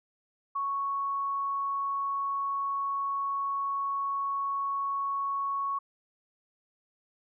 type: tone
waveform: sine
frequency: 1108.7 Hz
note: C#6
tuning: in tune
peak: -28 dBFS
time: 0.55-5.79 s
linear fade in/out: 10 ms
effects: none